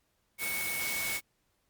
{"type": "tone in noise", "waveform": "sine", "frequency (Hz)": 2217, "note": "C#7", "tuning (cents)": 0, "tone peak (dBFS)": -34, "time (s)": [0.38, 1.21], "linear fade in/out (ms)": 50, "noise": "white", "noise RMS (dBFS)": -35, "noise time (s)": [0.38, 1.21], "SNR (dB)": -2, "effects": ["pink hiss -75 dBFS RMS until 1.69 s", "Opus 48 kbps"]}